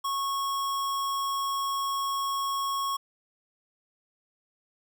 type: tone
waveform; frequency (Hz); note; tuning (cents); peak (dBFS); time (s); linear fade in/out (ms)
square; 1100; C#6; -14; -28; 0.04-2.97; 10
effects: none